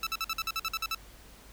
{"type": "tone bursts", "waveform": "15% pulse", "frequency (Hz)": 1318.5, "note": "E6", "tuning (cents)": 0, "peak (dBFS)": -23, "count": 11, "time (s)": [0.03, 0.948], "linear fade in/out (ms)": 2, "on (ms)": 38, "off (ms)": 50, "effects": ["added 50 Hz sine -53 dBFS peak until 1.52 s", "pink hiss -54 dBFS RMS until 1.52 s"]}